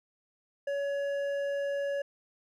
triangle tone with hard clipping, 563 Hz, C#5, 27 cents sharp, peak -31 dBFS, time 0.67-2.02 s, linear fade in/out 5 ms, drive 11 dB, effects none

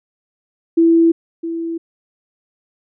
sine tone with echo, 331.8 Hz, E4, 11 cents sharp, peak -8 dBFS, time 0.77-1.12 s, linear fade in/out 10 ms, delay 660 ms, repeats 1, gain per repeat -12 dB, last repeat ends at 1.78 s, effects none

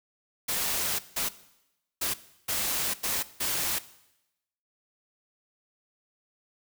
white noise bursts at uneven times, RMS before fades -29 dBFS, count 6, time 0.48-0.99 / 1.16-1.29 / 2.01-2.14 / 2.48-2.94 / 3.03-3.23 / 3.4-3.79 s, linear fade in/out 10 ms, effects noise-tail reverb RT60 0.9 s tail -17 dB re dry

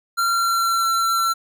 square tone with pitch glide, 1374 to 1351.2 Hz, F6 to E6, -29 to +42 cents, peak -18 dBFS, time 0.17-1.34 s, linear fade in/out 20 ms, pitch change -29 cents, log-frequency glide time 0.28-0.87 s, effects none

